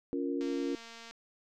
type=chord; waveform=sine; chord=Bb minor; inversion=first; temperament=just; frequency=279.7 / 349.6 / 466.2 Hz; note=Db4 / F4 / Bb4; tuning=+16 / +2 / 0 cents; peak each=-33 / -36 / -38 dBFS; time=0.13-0.75 s; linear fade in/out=0 ms
type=click train; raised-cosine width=0.2 ms; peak=-32 dBFS; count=162; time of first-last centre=0.41-1.11 s; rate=230 Hz
effects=none